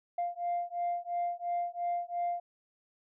sine beating tone pair, 697 / 699.9 Hz, F5 / F5, -4 / +4 cents, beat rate 2.9 Hz, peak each -33 / -33 dBFS, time 0.18-2.4 s, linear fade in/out 5 ms, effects tanh soft clip ceiling -26 dBFS

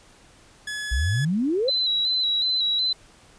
sawtooth tone, 1700 Hz, G#6, 40 cents sharp, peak -25 dBFS, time 0.67-1.25 s, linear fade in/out 5 ms
sine exponential sweep, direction up, 56.8 to 563 Hz, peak -20 dBFS, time 0.91-1.7 s, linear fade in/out 10 ms
sine tone with vibrato, 3964 Hz, B7, 6 cents sharp, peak -20 dBFS, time 1.68-2.93 s, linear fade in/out 5 ms, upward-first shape square, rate 2.7 Hz, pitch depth 34 cents each way
effects pink hiss -53 dBFS RMS until 3.38 s + resampled to 22050 Hz

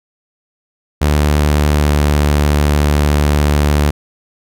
sawtooth tone with pitch glide, 74.2 to 73.6 Hz, D2 to D2, +18 to +4 cents, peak -6 dBFS, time 1.01-3.91 s, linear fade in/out 10 ms, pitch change -14 cents, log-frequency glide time 1.78-1.9 s, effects none

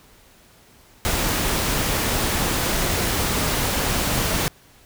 pink noise, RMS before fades -22 dBFS, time 1.05-4.48 s, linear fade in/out 0 ms, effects pink hiss -52 dBFS RMS until 4.85 s

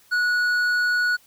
sine tone with hard clipping, 1464 Hz, F#6, 19 cents flat, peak -20 dBFS, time 0.11-1.17 s, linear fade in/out 20 ms, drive 6 dB, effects white hiss -56 dBFS RMS until 1.26 s

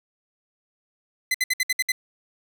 sawtooth tone bursts, 2032 Hz, B6, 49 cents sharp, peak -16 dBFS, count 7, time 1.31-1.92 s, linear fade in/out 5 ms, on 34 ms, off 62 ms, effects none

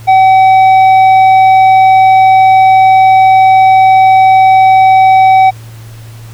sine tone with tanh clipping, 761 Hz, F#5, 48 cents sharp, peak -3 dBFS, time 0.07-5.51 s, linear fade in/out 20 ms, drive 7 dB, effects added 113 Hz sine -27 dBFS peak until 6.33 s + pink hiss -38 dBFS RMS until 6.33 s

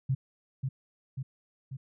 sine tone with echo, 132.8 Hz, C3, 26 cents sharp, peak -24 dBFS, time 0.09-0.15 s, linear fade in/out 10 ms, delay 540 ms, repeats 3, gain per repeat -4 dB, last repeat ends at 1.77 s, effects none

